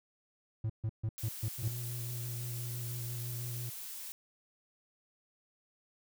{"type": "tone bursts", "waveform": "triangle", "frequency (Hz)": 110, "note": "A2", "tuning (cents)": 0, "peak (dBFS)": -29, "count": 6, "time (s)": [0.64, 1.682], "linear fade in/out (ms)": 5, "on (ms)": 57, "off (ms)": 140}
{"type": "noise", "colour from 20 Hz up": "blue", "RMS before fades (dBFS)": -44, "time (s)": [1.18, 4.12], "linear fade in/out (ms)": 0}
{"type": "tone with vibrato", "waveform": "triangle", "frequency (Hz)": 120, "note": "B2", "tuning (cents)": -49, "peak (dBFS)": -36, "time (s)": [1.58, 3.7], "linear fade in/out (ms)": 10, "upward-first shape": "sine", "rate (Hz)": 6, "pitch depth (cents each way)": 22}
{"effects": []}